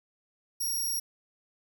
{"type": "tone", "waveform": "5% pulse", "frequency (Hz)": 5610, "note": "F8", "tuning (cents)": 7, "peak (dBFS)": -23, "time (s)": [0.6, 1], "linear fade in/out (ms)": 10, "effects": []}